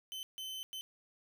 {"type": "tone bursts at uneven times", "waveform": "40% pulse", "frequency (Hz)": 3060, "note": "G7", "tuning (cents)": -42, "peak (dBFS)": -40, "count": 3, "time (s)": [[0.12, 0.23], [0.38, 0.63], [0.73, 0.81]], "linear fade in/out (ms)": 0, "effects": []}